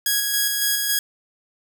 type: tone with tremolo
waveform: 5% pulse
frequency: 1655 Hz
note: G#6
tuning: 6 cents flat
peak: -7 dBFS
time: 0.06-0.99 s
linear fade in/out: 2 ms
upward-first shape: square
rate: 3.6 Hz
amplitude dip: 30%
effects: none